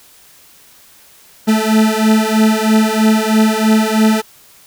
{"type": "beating tone pair", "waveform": "40% pulse", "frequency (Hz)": [216.8, 219.9], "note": ["A3", "A3"], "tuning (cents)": [-25, -1], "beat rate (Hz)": 3.1, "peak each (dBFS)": -12, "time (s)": [1.47, 4.22], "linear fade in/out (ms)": 20, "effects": ["white hiss -45 dBFS RMS until 4.66 s"]}